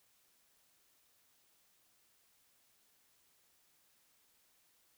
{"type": "silence", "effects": ["white hiss -72 dBFS RMS until 4.97 s"]}